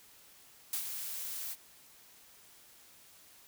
blue noise with ADSR envelope, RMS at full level -33 dBFS, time 0.73-1.56 s, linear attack 3 ms, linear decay 89 ms, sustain -7 dB, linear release 40 ms, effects white hiss -59 dBFS RMS until 3.47 s

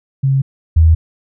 sine tone pair in turn, 135.4 / 80.67 Hz, C#3 / E2, -40 / -37 cents, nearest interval major sixth, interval 897 cents, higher first, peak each -10 / -5 dBFS, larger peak second, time 0.23-0.42 / 0.76-0.95 s, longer neither, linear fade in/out 10 ms, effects none

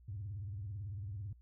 sine tone with vibrato, 99.7 Hz, G2, 30 cents sharp, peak -39 dBFS, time 0.08-1.33 s, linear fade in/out 5 ms, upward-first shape sine, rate 18 Hz, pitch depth 200 cents each way, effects tanh soft clip ceiling -35 dBFS + added 60 Hz sine -58 dBFS peak until 1.41 s

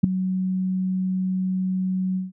sine tone with ADSR envelope, 186.4 Hz, F#3, 13 cents sharp, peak -7 dBFS, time 0.03-2.32 s, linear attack 12 ms, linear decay 4 ms, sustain -14 dB, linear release 160 ms, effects none

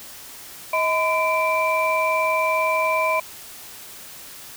sine tone cluster, 635 / 1013 / 2344 Hz, D#5 / B5 / D7, +35 / +44 / -4 cents, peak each -22 / -21 / -23 dBFS, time 0.73-3.2 s, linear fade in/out 5 ms, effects tanh soft clip ceiling -9 dBFS + white hiss -40 dBFS RMS until 4.56 s

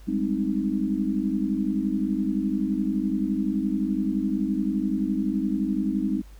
sine chord, Ab major seventh, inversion third, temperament equal, 196 / 207.7 / 261.6 / 311.1 Hz, G3 / Ab3 / C4 / Eb4, 0 / 0 / 0 / 0 cents, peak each -28 dBFS, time 0.07-6.22 s, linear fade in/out 20 ms, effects added 50 Hz sine -43 dBFS peak until 6.39 s + pink hiss -57 dBFS RMS until 6.39 s

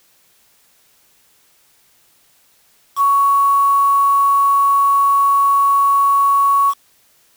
sine tone with quantisation, 1116 Hz, C#6, 11 cents sharp, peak -10 dBFS, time 2.96-6.74 s, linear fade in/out 50 ms, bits 5, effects white hiss -55 dBFS RMS until 7.36 s

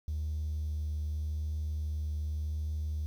triangle tone with vibrato, 76.1 Hz, D#2, 38 cents flat, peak -28 dBFS, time 0.08-3.06 s, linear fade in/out 0 ms, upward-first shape triangle, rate 0.85 Hz, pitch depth 11 cents each way, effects tanh soft clip ceiling -28 dBFS + 10-bit

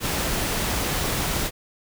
pink noise, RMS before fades -25 dBFS, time 0-1.51 s, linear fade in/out 50 ms, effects none

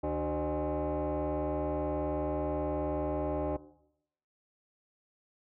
sine tone with frequency modulation, 153.1 Hz, D#3, 28 cents flat, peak -28 dBFS, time 0.03-3.57 s, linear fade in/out 10 ms, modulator 225 Hz, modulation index 2.9, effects noise-tail reverb RT60 0.8 s tail -19 dB re dry + tanh soft clip ceiling -27 dBFS

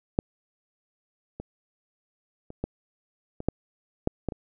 clicks, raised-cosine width 2 ms, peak -8 / -22 / -27 / -15 / -22 / -9 / -9 / -14 / -22 dBFS, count 9, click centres 0.189 / 1.4 / 2.504 / 2.64 / 3.404 / 3.486 / 4.074 / 4.287 / 4.322 s, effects none

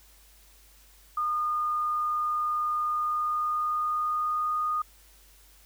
sine tone with pitch glide, 1220 to 1231.3 Hz, D#6 to D#6, -34 to -18 cents, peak -25 dBFS, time 1.17-4.82 s, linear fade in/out 5 ms, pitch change +16 cents, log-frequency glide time 2.83-4.53 s, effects added 50 Hz sine -57 dBFS peak until 5.65 s + white hiss -58 dBFS RMS until 5.65 s

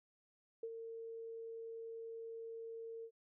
sine tone with ADSR envelope, 455.1 Hz, A#4, 42 cents flat, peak -39 dBFS, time 0.63-3.11 s, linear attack 4 ms, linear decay 55 ms, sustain -6 dB, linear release 71 ms, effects none

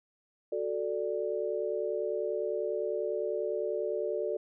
sine chord, D major, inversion first, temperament equal, 370 / 440 / 587.3 Hz, F#4 / A4 / D5, 0 / 0 / 0 cents, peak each -35 / -33 / -34 dBFS, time 0.52-4.37 s, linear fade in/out 5 ms, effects none

